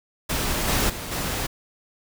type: noise with level steps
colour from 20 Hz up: pink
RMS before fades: -25 / -22 / -33 / -27 dBFS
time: 0.29-1.47 s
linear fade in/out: 10 ms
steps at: 0.67 / 0.89 / 1.11 s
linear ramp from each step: 10 ms
effects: none